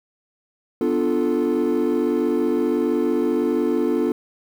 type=chord; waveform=triangle; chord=B half-diminished seventh; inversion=none; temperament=equal with one note detuned; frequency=247.7 / 293.7 / 349.2 / 440 Hz; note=B3 / D4 / F4 / A4; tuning=+5 / 0 / 0 / 0 cents; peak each=-21 / -21 / -20 / -21 dBFS; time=0.81-4.12 s; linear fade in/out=2 ms; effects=tanh soft clip ceiling -10 dBFS + 8-bit